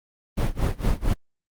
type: noise with tremolo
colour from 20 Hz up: brown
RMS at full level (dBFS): -19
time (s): 0.37-1.14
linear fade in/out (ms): 10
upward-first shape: sine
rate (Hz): 4.4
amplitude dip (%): 95
effects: Opus 24 kbps